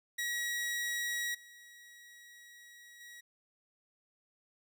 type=tone with level steps; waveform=sawtooth; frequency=1912 Hz; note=A#6; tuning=43 cents sharp; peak=-30 / -50 / -46 dBFS; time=0.18-3.21 s; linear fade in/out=10 ms; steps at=1.34 / 3 s; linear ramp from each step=10 ms; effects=none